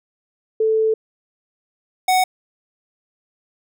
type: tone pair in turn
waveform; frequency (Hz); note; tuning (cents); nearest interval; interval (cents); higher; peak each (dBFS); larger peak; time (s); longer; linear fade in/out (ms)
sine / square; 440 / 743; A4 / F#5; 0 / +7; major sixth; 907; second; -14; neither; 0.6-0.94 / 2.08-2.24; first; 5
effects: none